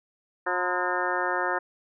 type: harmonic tone with a mistuned harmonic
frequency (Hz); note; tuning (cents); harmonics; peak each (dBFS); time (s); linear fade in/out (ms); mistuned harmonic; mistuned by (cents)
180; F#3; -47; 2 / 3 / 4 / 5 / 6 / 7 / 8 / 9 / 10; -33 / -33 / -33 / -33 / -33 / -33 / -33 / -33 / -33; 0.46-1.59; 10; 6; -96
effects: none